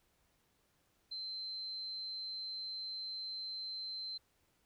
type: tone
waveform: sine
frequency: 4100 Hz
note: C8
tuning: 36 cents flat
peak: -40 dBFS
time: 1.11-4.18 s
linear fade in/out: 10 ms
effects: pink hiss -75 dBFS RMS until 4.65 s